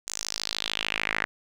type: tone with band-pass filter sweep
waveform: sawtooth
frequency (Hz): 53.4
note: G#1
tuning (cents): +49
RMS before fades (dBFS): -31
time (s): 0.07-1.25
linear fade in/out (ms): 0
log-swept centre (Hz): 7200 to 1800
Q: 3.2
effects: none